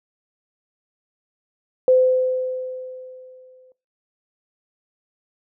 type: tone with exponential decay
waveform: sine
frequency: 512 Hz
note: C5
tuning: 38 cents flat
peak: -10 dBFS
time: 1.88-3.72 s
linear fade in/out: 1 ms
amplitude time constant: 400 ms
effects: noise-tail reverb RT60 0.3 s tail -20 dB re dry